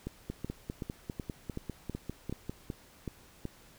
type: two click trains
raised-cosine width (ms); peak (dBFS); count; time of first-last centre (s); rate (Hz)
3; -23 / -23; 10 / 12; 0.07-3.453 / 0.3-2.496; 2.66 / 5.01
effects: pink hiss -58 dBFS RMS until 3.78 s